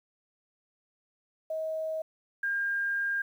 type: tone pair in turn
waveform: sine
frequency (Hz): 635 / 1607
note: D#5 / G6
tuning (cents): +35 / +43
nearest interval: octave + major third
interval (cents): 1608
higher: second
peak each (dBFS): -30 / -27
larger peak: second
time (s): 1.5-2.02 / 2.43-3.22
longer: second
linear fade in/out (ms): 5
effects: 10-bit